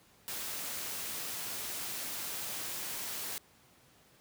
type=noise; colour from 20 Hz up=white; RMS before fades=-39 dBFS; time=0.28-3.38 s; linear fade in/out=0 ms; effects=pink hiss -63 dBFS RMS until 4.2 s + high-pass 80 Hz 12 dB/octave